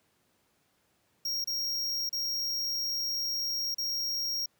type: tone with dropouts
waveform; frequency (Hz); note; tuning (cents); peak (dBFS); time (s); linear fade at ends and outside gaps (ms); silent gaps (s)
square; 5588; F8; 0; -30; 1.25-4.46; 5; 1.443-1.473 / 2.093-2.128 / 3.745-3.782
effects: pink hiss -71 dBFS RMS until 4.59 s + high-pass 100 Hz 12 dB/octave